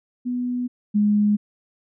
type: tone pair in turn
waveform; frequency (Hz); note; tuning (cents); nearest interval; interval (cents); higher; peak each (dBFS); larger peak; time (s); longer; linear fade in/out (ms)
sine; 246.9 / 208; B3 / G#3; 0 / +3; minor third; 297; first; -22 / -15; second; 0.25-0.68 / 0.94-1.37; neither; 20
effects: none